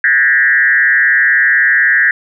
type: tone with frequency modulation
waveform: sine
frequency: 1760 Hz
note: A6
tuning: in tune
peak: -7 dBFS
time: 0.04-2.11 s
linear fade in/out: 2 ms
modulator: 136 Hz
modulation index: 1.4
effects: none